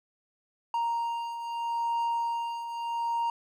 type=beating tone pair; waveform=triangle; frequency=932.3 / 933.08 Hz; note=A#5 / A#5; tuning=0 / +1 cents; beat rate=0.78 Hz; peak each=-34 / -27 dBFS; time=0.74-3.3 s; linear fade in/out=2 ms; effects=none